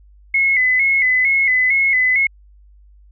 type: tone with vibrato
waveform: sine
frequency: 2093 Hz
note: C7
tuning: in tune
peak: -12 dBFS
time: 0.34-2.27 s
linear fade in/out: 5 ms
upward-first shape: square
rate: 2.2 Hz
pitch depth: 66 cents each way
effects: added 50 Hz sine -44 dBFS peak until 3.11 s